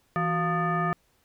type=tone with frequency modulation; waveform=sine; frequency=698.5 Hz; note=F5; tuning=in tune; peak=-23 dBFS; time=0.16-0.93 s; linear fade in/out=0 ms; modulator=534 Hz; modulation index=1.7; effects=pink hiss -67 dBFS RMS until 1.24 s